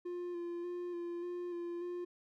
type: tone with vibrato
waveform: triangle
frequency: 349.2 Hz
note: F4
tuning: in tune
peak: -36 dBFS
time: 0.05-2.05 s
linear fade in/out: 10 ms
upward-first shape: square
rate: 1.7 Hz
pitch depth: 19 cents each way
effects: none